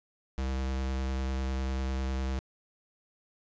square tone with vibrato, 65.8 Hz, C2, 10 cents sharp, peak -30 dBFS, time 0.38-2.39 s, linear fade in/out 0 ms, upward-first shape square, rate 10 Hz, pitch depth 10 cents each way, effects resampled to 16000 Hz + 12-bit

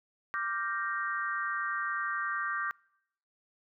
sine chord, G minor seventh, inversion second, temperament equal, 1174.7 / 1396.9 / 1568 / 1864.7 Hz, D6 / F6 / G6 / Bb6, 0 / 0 / 0 / 0 cents, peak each -34 / -40 / -35 / -38 dBFS, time 0.34-2.71 s, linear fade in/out 0 ms, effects noise-tail reverb RT60 0.8 s tail -26 dB re dry

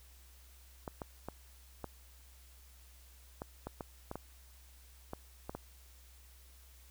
clicks, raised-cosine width 1 ms, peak -26 dBFS, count 12, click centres 0.878 / 1.018 / 1.286 / 1.843 / 3.419 / 3.67 / 3.808 / 4.114 / 4.156 / 5.134 / 5.495 / 5.55 s, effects added 63 Hz sine -57 dBFS peak until 6.9 s + white hiss -63 dBFS RMS until 6.9 s

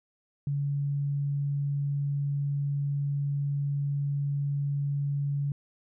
sine tone, 142 Hz, C#3, 42 cents sharp, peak -26 dBFS, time 0.47-5.52 s, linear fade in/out 2 ms, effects none

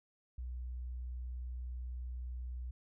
sine tone, 61.74 Hz, B1, in tune, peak -39 dBFS, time 0.38-2.71 s, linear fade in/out 5 ms, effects none

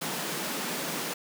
pink high-pass noise, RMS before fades -33 dBFS, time 0.01-1.14 s, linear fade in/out 10 ms, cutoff 150 Hz, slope 96 dB/octave, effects none

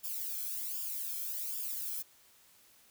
violet noise with flanger, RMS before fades -38 dBFS, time 0.03-2.03 s, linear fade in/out 20 ms, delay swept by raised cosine 0.49 to 1.08 ms, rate 1.3 Hz, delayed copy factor -0.85, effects white hiss -63 dBFS RMS until 2.9 s

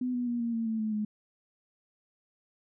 sine tone with pitch steps, 251 / 245 / 239.1 / 233.4 / 227.8 / 222.3 / 217 / 211.8 Hz, B3 / B3 / A#3 / A#3 / A#3 / A3 / A3 / G#3, +28 / -14 / +44 / +2 / -40 / +18 / -24 / +34 cents, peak -28 dBFS, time 0.01-1.05 s, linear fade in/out 5 ms, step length 130 ms, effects none

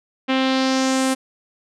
sawtooth tone with low-pass filter sweep, 263.2 Hz, C4, 10 cents sharp, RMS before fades -19 dBFS, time 0.28-1.15 s, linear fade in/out 20 ms, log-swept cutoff 2900 to 9800 Hz, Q 2.2, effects none

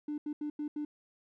triangle tone bursts at uneven times, 297.5 Hz, D4, 22 cents sharp, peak -30 dBFS, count 5, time 0.08-0.18 / 0.26-0.33 / 0.41-0.5 / 0.59-0.68 / 0.76-0.85 s, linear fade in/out 5 ms, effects tanh soft clip ceiling -30 dBFS

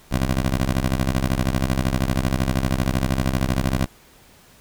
15% pulse ring-modulated tone, 65.41 Hz, C2, in tune, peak -10 dBFS, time 0.11-3.86 s, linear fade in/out 5 ms, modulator 26.3 Hz, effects pink hiss -51 dBFS RMS until 4.6 s

